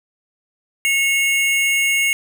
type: tone pair together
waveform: square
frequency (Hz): 2188 / 2794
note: C#7 / F7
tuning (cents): -23 / 0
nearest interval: major third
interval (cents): 423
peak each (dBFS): -17 / -21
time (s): 0.85-2.13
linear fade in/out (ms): 0
effects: none